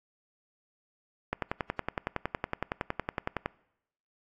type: click train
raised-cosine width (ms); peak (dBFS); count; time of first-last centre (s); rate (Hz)
0.5; -14; 24; 1.33-3.46; 10.8
effects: noise-tail reverb RT60 0.8 s tail -23 dB re dry + AAC 64 kbps